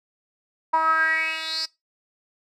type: tone with band-pass filter sweep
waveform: 10% pulse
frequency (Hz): 320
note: D#4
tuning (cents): +49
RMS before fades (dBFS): -23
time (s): 0.73-1.66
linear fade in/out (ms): 10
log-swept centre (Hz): 950 to 5100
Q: 7.2
effects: noise-tail reverb RT60 0.2 s tail -21 dB re dry